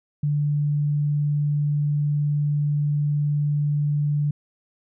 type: tone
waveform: sine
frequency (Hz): 146.83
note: D3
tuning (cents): 0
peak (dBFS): -19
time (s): 0.23-4.31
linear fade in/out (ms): 5
effects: none